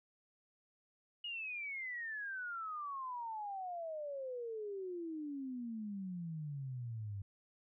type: exponential sweep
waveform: sine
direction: down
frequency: 2900 to 97 Hz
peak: -40 dBFS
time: 1.24-7.22 s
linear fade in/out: 5 ms
effects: none